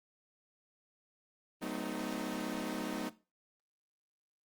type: chord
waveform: sawtooth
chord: F# diminished seventh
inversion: none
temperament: equal with one note detuned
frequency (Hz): 185 / 220 / 254.9 / 311.1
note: F#3 / A3 / C4 / Eb4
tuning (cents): 0 / 0 / -45 / 0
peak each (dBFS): -39 / -38 / -38 / -37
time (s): 1.61-3.1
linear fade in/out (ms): 20
effects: noise-tail reverb RT60 0.3 s tail -17 dB re dry + Opus 32 kbps